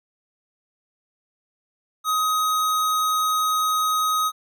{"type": "tone", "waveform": "square", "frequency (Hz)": 1259, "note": "D#6", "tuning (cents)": 20, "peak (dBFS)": -20, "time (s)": [2.04, 4.32], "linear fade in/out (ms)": 50, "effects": []}